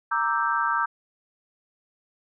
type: chord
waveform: sine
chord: E half-diminished seventh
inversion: second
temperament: equal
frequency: 932.3 / 1174.7 / 1318.5 / 1568 Hz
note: Bb5 / D6 / E6 / G6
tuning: 0 / 0 / 0 / 0 cents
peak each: -27 dBFS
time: 0.11-0.86 s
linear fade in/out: 10 ms
effects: none